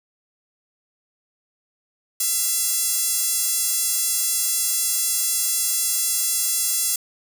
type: tone with high-pass filter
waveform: sawtooth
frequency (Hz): 676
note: E5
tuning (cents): +43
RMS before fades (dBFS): -22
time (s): 2.2-6.96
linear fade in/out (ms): 5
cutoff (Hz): 8000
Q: 1.3
effects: none